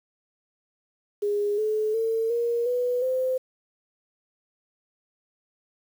sine tone with pitch steps, 411.5 / 430.5 / 450.3 / 471.1 / 492.8 / 515.5 Hz, G#4 / A4 / A4 / A#4 / B4 / C5, -16 / -38 / +40 / +18 / -4 / -26 cents, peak -22 dBFS, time 1.22-3.38 s, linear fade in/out 10 ms, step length 360 ms, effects 8-bit

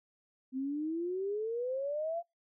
sine exponential sweep, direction up, 255.7 to 698.5 Hz, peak -32 dBFS, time 0.52-2.23 s, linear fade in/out 50 ms, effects noise-tail reverb RT60 0.2 s tail -24 dB re dry

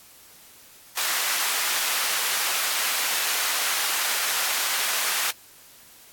pink high-pass noise, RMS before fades -25 dBFS, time 0.97-5.31 s, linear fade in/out 5 ms, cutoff 1200 Hz, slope 12 dB/octave, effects white hiss -50 dBFS RMS until 6.12 s + AAC 64 kbps

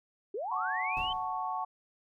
sine linear sweep, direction up, 361.2 to 3127 Hz, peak -33 dBFS, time 0.34-1.13 s, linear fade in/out 5 ms
sine chord, F# minor, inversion none, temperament equal, 740 / 880 / 1108.7 Hz, F#5 / A5 / C#6, 0 / 0 / 0 cents, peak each -36 dBFS, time 0.51-1.65 s, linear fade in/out 10 ms
brown noise with exponential decay, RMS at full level -38 dBFS, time 0.97-1.48 s, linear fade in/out 0 ms, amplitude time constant 110 ms
effects none

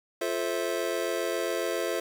square chord, F major seventh, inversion none, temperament just, 349.2 / 436.5 / 523.8 / 654.8 Hz, F4 / A4 / C5 / E5, 0 / -14 / +2 / -12 cents, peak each -34 dBFS, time 0.21-2 s, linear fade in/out 5 ms, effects 9-bit

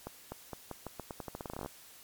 accelerating click train, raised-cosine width 1 ms, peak -25 dBFS, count 20, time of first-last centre 0.07-1.661 s, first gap 250 ms, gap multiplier 0.85, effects white hiss -55 dBFS RMS until 2.03 s + MP3 96 kbps

